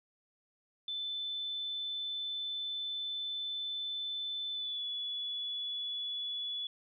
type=tone with pitch glide; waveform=sine; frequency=3520 to 3418 Hz; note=A7 to G#7; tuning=0 to +49 cents; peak=-35 dBFS; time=0.88-6.67 s; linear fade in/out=2 ms; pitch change=-51 cents; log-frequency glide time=4.53-4.83 s; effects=none